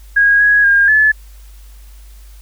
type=tone with pitch steps; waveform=sine; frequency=1641 / 1664 / 1615 / 1726 Hz; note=G#6 / G#6 / G#6 / A6; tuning=-21 / +3 / -49 / -34 cents; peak=-7 dBFS; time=0.16-1.12 s; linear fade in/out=10 ms; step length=240 ms; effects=added 50 Hz sine -35 dBFS peak until 2.41 s + white hiss -49 dBFS RMS until 2.41 s